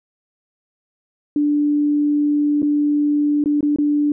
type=tone with dropouts; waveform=sine; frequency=293.7 Hz; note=D4; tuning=in tune; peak=-14 dBFS; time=1.36-4.12 s; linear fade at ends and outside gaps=2 ms; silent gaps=2.62-2.628 / 3.44-3.458 / 3.608-3.628 / 3.761-3.785 s; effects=none